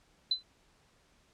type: tone with exponential decay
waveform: sine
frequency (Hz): 4031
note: B7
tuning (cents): +35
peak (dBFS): -22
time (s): 0.31-0.43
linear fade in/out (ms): 5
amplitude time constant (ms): 25
effects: pink hiss -67 dBFS RMS until 1.33 s + low-pass 8000 Hz 12 dB/octave